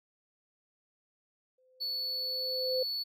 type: tone with exponential growth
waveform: sine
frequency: 513 Hz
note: C5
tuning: 34 cents flat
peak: -27 dBFS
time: 1.58-2.83 s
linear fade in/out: 5 ms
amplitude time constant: 270 ms
type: tone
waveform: triangle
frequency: 4435 Hz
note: C#8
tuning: in tune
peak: -31 dBFS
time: 1.8-3.04 s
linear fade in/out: 20 ms
effects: none